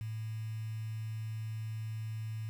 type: tone with quantisation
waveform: sine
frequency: 110 Hz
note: A2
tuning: in tune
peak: -36 dBFS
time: 0.01-2.49 s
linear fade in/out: 0 ms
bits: 9
effects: none